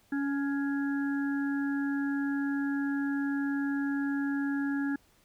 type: harmonic tone with a mistuned harmonic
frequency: 280.4 Hz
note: C#4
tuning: 20 cents sharp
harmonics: 1 / 3 / 5 / 6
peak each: -28 / -45 / -44 / -39 dBFS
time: 0.12-4.96 s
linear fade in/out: 5 ms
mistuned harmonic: 6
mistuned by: -16 cents
effects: pink hiss -65 dBFS RMS until 5.24 s